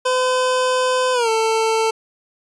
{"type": "tone with pitch glide", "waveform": "25% pulse", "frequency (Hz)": [509, 445.7], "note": ["C5", "A4"], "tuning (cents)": [-48, 22], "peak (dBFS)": -12, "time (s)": [0.05, 1.91], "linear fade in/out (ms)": 10, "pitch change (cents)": -230, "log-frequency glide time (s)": [1.13, 1.29], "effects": ["resampled to 22050 Hz"]}